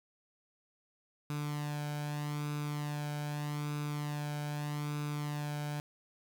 sawtooth tone with flanger, 147.7 Hz, D3, 10 cents sharp, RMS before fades -37 dBFS, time 1.3-5.8 s, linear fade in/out 0 ms, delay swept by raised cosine 0.8 to 1.3 ms, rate 0.81 Hz, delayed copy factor +0.6, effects none

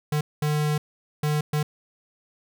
square tone bursts at uneven times, 150.2 Hz, D3, 39 cents sharp, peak -22 dBFS, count 4, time 0.12-0.21 / 0.42-0.78 / 1.23-1.41 / 1.53-1.63 s, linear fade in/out 5 ms, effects none

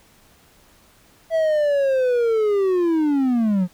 triangle linear sweep, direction down, 659.3 to 174 Hz, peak -14 dBFS, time 1.3-3.68 s, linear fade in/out 50 ms, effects pink hiss -54 dBFS RMS until 3.73 s

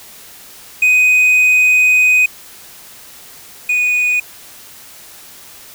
triangle tone pair in turn, 2500 / 2473 Hz, D#7 / D#7, +8 / -11 cents, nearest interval unison, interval 19 cents, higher first, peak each -6 / -10 dBFS, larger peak first, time 0.82-2.26 / 3.69-4.2 s, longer first, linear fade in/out 5 ms, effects white hiss -38 dBFS RMS until 5.74 s

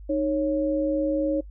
sine tone pair together, 308.7 / 552 Hz, D#4 / C#5, -14 / -7 cents, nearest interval minor seventh, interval 1007 cents, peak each -24 / -24 dBFS, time 0.09-1.41 s, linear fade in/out 10 ms, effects noise-tail reverb RT60 0.1 s tail -23 dB re dry + added 50 Hz sine -39 dBFS peak until 1.5 s

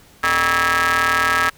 sawtooth ring-modulated tone, 170.7 Hz, F3, 39 cents flat, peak -8 dBFS, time 0.23-1.5 s, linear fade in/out 10 ms, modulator 1470 Hz, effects pink hiss -49 dBFS RMS until 1.57 s

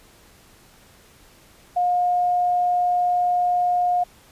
sine tone, 714 Hz, F5, 38 cents sharp, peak -17 dBFS, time 1.76-4.04 s, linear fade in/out 10 ms, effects pink hiss -52 dBFS RMS until 4.31 s + resampled to 32000 Hz

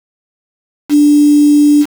sine tone with quantisation, 293.7 Hz, D4, in tune, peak -4 dBFS, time 0.89-1.86 s, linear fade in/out 50 ms, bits 4, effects none

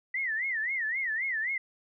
sine tone with vibrato, 1939 Hz, B6, 32 cents flat, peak -28 dBFS, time 0.14-1.58 s, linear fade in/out 5 ms, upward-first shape sine, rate 3.8 Hz, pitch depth 200 cents each way, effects none

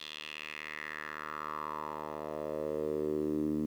10% pulse tone with band-pass filter sweep, 76.2 Hz, D#2, 36 cents flat, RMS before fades -37 dBFS, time 0-3.66 s, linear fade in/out 5 ms, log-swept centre 3500 to 260 Hz, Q 3.7, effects 10-bit

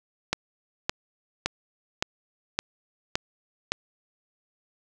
click train, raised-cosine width 0.2 ms, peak -6 dBFS, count 7, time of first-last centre 0.33-3.72 s, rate 1.77 Hz, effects none

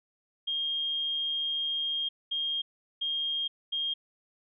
sine tone bursts at uneven times, 3227 Hz, G7, 50 cents sharp, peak -28 dBFS, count 4, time 0.47-2.09 / 2.31-2.62 / 3.01-3.48 / 3.72-3.94 s, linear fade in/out 10 ms, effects none

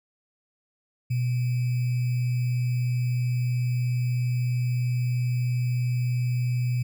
sine tone with sample-and-hold, 123.47 Hz, B2, in tune, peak -22 dBFS, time 1.1-6.83 s, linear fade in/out 10 ms, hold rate 2450 Hz, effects none

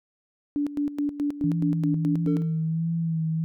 sine tone with tremolo, 289.6 Hz, D4, 24 cents flat, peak -22 dBFS, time 0.56-2.42 s, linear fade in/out 0 ms, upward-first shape square, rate 4.7 Hz, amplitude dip 75%
sine tone with vibrato, 163.2 Hz, E3, 17 cents flat, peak -23 dBFS, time 1.44-3.44 s, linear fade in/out 0 ms, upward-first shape sine, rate 1.5 Hz, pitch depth 35 cents each way
triangle tone with exponential decay, 450.3 Hz, A4, 40 cents sharp, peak -27 dBFS, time 2.27-2.78 s, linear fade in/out 5 ms, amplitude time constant 110 ms
effects none

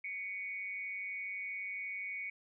sine tone with amplitude modulation, 2232 Hz, C#7, 11 cents sharp, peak -35 dBFS, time 0.04-2.3 s, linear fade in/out 5 ms, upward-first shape sine, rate 197 Hz, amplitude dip 65%, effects none

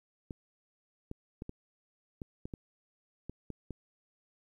clicks, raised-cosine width 3 ms, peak -27 dBFS, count 10, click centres 0.308 / 1.114 / 1.421 / 1.494 / 2.218 / 2.455 / 2.538 / 3.296 / 3.503 / 3.707 s, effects 11-bit

